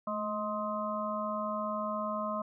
harmonic tone with a mistuned harmonic, 210 Hz, G#3, 19 cents sharp, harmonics 1 / 3 / 5 / 6, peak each -38 / -36 / -36 / -39 dBFS, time 0.07-2.42 s, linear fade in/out 5 ms, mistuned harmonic 1, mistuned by +46 cents, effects none

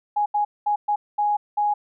sine tone bursts at uneven times, 830.6 Hz, G#5, in tune, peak -18 dBFS, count 6, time 0.16-0.26 / 0.34-0.45 / 0.66-0.76 / 0.88-0.96 / 1.18-1.37 / 1.57-1.74 s, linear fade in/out 10 ms, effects none

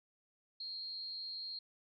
sine tone with amplitude modulation, 4228 Hz, C8, 17 cents sharp, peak -39 dBFS, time 0.6-1.59 s, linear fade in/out 5 ms, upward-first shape sine, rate 267 Hz, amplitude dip 45%, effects none

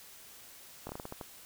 slowing click train, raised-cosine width 1 ms, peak -26 dBFS, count 8, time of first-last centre 0.87-1.212 s, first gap 22 ms, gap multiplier 1.26, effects white hiss -53 dBFS RMS until 1.45 s

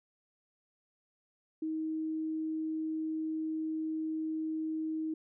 sine tone, 315.9 Hz, D#4, 26 cents sharp, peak -32 dBFS, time 1.62-5.14 s, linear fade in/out 5 ms, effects none

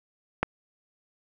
click, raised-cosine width 0.5 ms, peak -8 dBFS, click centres 0.43 s, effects none

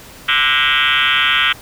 sine tone with frequency modulation, 2301 Hz, D7, 36 cents flat, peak -11 dBFS, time 0.28-1.53 s, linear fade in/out 10 ms, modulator 139 Hz, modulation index 7.5, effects pink hiss -38 dBFS RMS until 1.61 s

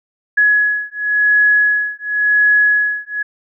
sine beating tone pair, 1684 / 1684.93 Hz, G#6 / G#6, +24 / +25 cents, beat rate 0.93 Hz, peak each -14 dBFS, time 0.37-3.23 s, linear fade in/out 10 ms, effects none

